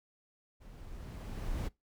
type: noise with level ramp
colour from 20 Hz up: brown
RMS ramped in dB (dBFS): -52 to -34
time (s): 0.6-1.69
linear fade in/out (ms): 20
effects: noise-tail reverb RT60 0.2 s tail -23 dB re dry